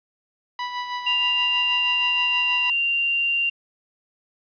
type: tone with tremolo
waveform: sawtooth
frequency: 985 Hz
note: B5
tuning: 5 cents flat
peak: -21 dBFS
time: 0.59-2.7 s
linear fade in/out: 2 ms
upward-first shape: sine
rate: 6.3 Hz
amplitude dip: 50%
type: tone with pitch glide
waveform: sine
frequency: 2795 to 2777 Hz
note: F7 to F7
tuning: +1 to -10 cents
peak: -19 dBFS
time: 1.06-3.5 s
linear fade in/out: 10 ms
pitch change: -11 cents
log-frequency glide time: 1.3-2.86 s
effects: resampled to 11025 Hz + 9-bit